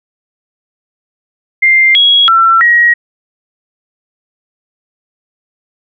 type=tone with pitch steps; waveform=sine; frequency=2099 / 3319 / 1346 / 1897 Hz; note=C7 / G#7 / E6 / A#6; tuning=+5 / -2 / +36 / +30 cents; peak=-4 dBFS; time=1.62-2.94 s; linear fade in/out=10 ms; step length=330 ms; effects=none